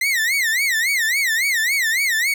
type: tone with vibrato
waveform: 40% pulse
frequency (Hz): 1989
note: B6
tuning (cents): +12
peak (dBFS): -16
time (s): 0.01-2.34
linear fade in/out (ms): 5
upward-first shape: sine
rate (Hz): 3.6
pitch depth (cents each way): 220
effects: none